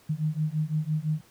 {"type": "beating tone pair", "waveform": "sine", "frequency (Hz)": [151.6, 157.5], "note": ["D#3", "D#3"], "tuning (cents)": [-45, 21], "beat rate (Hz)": 5.9, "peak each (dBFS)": -28, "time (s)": [0.09, 1.21], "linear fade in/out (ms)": 10, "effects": ["pink hiss -58 dBFS RMS until 1.3 s", "high-pass 60 Hz 12 dB/octave"]}